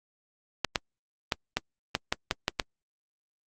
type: clicks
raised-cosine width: 0.2 ms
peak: -7 dBFS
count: 9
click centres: 0.647 / 0.758 / 1.322 / 1.57 / 1.951 / 2.125 / 2.311 / 2.481 / 2.598 s
effects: Opus 48 kbps